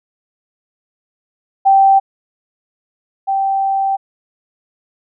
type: tone pair in turn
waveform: sine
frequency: 780 / 780 Hz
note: G5 / G5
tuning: -9 / -9 cents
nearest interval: unison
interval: 0 cents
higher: neither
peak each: -6 / -13 dBFS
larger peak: first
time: 1.65-2 / 3.27-3.97 s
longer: second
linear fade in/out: 20 ms
effects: none